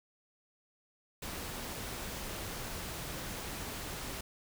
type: noise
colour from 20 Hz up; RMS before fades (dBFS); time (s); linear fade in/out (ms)
pink; -41; 1.22-4.21; 5
effects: none